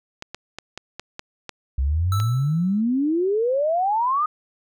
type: clicks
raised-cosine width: 0.2 ms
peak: -15 dBFS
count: 8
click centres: 0.224 / 0.346 / 0.586 / 0.776 / 0.996 / 1.194 / 1.493 / 2.201 s
type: exponential sweep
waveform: sine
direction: up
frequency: 63.6 to 1260 Hz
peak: -18 dBFS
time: 1.78-4.26 s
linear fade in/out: 5 ms
type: tone with exponential decay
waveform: square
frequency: 1318.5 Hz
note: E6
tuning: in tune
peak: -25 dBFS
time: 2.12-2.81 s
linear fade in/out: 2 ms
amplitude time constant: 150 ms
effects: none